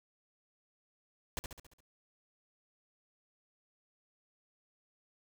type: noise with echo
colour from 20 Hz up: pink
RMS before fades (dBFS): -37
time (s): 1.37-1.39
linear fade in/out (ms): 0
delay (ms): 69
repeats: 6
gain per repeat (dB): -5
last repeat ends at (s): 1.804
effects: none